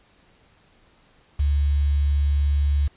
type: tone with quantisation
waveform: sine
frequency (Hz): 71.6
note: D2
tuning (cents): -43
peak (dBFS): -17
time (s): 1.39-2.88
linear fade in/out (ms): 10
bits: 7
effects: pink hiss -58 dBFS RMS until 2.96 s + resampled to 8000 Hz